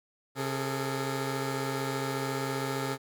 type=tone cluster; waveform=15% pulse; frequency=134.4 / 418 / 451.5 Hz; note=C3 / G#4 / A4; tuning=+47 / +11 / +45 cents; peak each=-26 / -30 / -31 dBFS; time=0.35-2.98 s; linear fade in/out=50 ms; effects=none